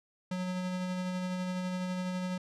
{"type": "tone with tremolo", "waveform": "square", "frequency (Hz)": 182.9, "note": "F#3", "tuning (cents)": -20, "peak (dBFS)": -32, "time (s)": [0.31, 2.38], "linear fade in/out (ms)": 5, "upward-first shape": "sine", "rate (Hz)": 12, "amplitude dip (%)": 25, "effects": ["low-pass 7000 Hz 12 dB/octave"]}